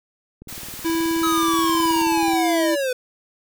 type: click train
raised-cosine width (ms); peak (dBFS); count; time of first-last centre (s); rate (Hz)
3; -27; 37; 0.42-2.335; 18.8
type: noise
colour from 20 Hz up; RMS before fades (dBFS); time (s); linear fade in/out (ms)
white; -35; 0.48-2.03; 10
type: tone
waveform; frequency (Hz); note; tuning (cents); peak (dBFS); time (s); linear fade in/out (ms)
square; 329.6; E4; 0; -20; 0.84-2.76; 20
type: linear sweep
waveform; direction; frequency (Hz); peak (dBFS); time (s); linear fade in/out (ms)
square; down; 1290 to 493.9; -21; 1.23-2.93; 5
effects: none